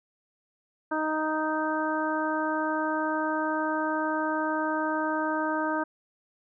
harmonic tone, 311.1 Hz, D#4, in tune, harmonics 1 / 2 / 3 / 4 / 5, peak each -30 / -32 / -31 / -34 / -33 dBFS, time 0.91-5.84 s, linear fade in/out 10 ms, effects none

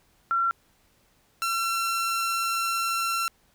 sine / sawtooth tone pair in turn, 1363 / 1354.4 Hz, F6 / E6, -43 / +46 cents, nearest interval unison, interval 11 cents, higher first, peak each -21 dBFS, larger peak neither, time 0.31-0.51 / 1.42-3.28 s, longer second, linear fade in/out 0 ms, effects pink hiss -64 dBFS RMS until 3.54 s

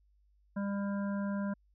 harmonic tone, 200 Hz, G3, 35 cents sharp, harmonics 1 / 3 / 5 / 7 / 8, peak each -32 / -42 / -46 / -49 / -50 dBFS, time 0.56-1.54 s, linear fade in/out 10 ms, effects added 50 Hz sine -65 dBFS peak until 1.74 s

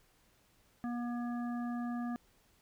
harmonic tone, 240 Hz, B3, 49 cents flat, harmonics 1 / 3 / 5 / 7, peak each -35 / -45 / -49 / -52 dBFS, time 0.84-2.16 s, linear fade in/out 0 ms, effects pink hiss -69 dBFS RMS until 2.61 s

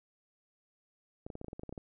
clicks, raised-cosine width 2 ms, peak -29 dBFS, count 12, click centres 1.265 / 1.302 / 1.354 / 1.414 / 1.445 / 1.483 / 1.531 / 1.595 / 1.634 / 1.693 / 1.726 / 1.778 s, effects none

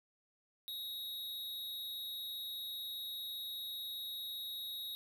square tone with amplitude modulation, 3785 Hz, A#7, 26 cents sharp, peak -39 dBFS, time 0.68-4.95 s, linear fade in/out 0 ms, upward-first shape sine, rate 282 Hz, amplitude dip 55%, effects none

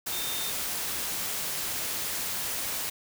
sine tone in noise, 3635 Hz, A#7, 44 cents flat, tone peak -36 dBFS, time 0.12-0.51 s, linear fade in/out 10 ms, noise white, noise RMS -32 dBFS, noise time 0.06-2.9 s, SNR -7 dB, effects none

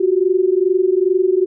sine tone pair together, 359.9 / 382.3 Hz, F#4 / G4, -48 / -43 cents, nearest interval minor second, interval 105 cents, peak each -15 / -15 dBFS, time 0-1.46 s, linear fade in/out 10 ms, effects none

